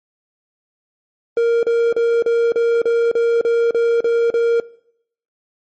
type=tone bursts; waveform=triangle; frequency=466.2 Hz; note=A#4; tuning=in tune; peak=-10 dBFS; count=11; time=1.37-4.6 s; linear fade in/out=2 ms; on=260 ms; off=37 ms; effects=noise-tail reverb RT60 0.7 s tail -21 dB re dry + MP3 32 kbps